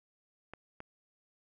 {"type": "clicks", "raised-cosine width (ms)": 0.5, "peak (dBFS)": -29, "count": 2, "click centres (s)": [0.536, 0.804], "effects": []}